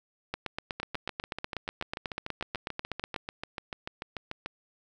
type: two click trains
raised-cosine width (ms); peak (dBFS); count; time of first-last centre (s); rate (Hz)
0.3; -16 / -19; 24 / 26; 0.34-3.162 / 0.8-4.46; 8.15 / 6.83
effects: none